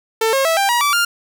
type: tone with pitch steps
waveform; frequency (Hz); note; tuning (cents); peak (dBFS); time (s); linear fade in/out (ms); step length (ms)
sawtooth; 446.5 / 540.3 / 653.7 / 791 / 957.1 / 1158.1 / 1401.3; A4 / C#5 / E5 / G5 / A#5 / D6 / F6; +25 / -44 / -15 / +15 / +45 / -25 / +5; -10; 0.21-1.05; 5; 120
effects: none